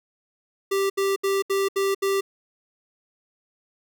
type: tone bursts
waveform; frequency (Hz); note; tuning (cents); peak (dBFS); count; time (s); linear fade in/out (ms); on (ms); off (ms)
square; 392; G4; 0; -21; 6; 0.71-2.21; 10; 190; 72
effects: none